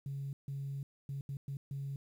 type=tone bursts at uneven times; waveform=sine; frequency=138.59 Hz; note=C#3; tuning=in tune; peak=-36 dBFS; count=6; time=0.06-0.33 / 0.48-0.83 / 1.09-1.21 / 1.29-1.37 / 1.48-1.57 / 1.71-1.96 s; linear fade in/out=2 ms; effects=tanh soft clip ceiling -33 dBFS + 11-bit